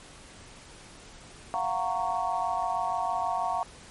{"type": "chord", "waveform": "sine", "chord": "Gb major seventh", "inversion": "third", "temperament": "just", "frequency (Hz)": [693.7, 740, 925, 1110], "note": ["F5", "Gb5", "Bb5", "Db6"], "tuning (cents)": [-12, 0, -14, 2], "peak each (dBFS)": [-32, -31, -31, -33], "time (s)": [1.54, 3.63], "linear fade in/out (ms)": 0, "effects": ["pink hiss -49 dBFS RMS until 3.9 s", "MP3 48 kbps"]}